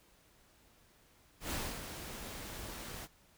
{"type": "noise with ADSR envelope", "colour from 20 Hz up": "pink", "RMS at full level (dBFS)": -37, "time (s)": [1.4, 3.08], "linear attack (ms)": 120, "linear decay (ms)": 280, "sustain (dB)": -8, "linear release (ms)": 45, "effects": ["pink hiss -66 dBFS RMS until 3.37 s"]}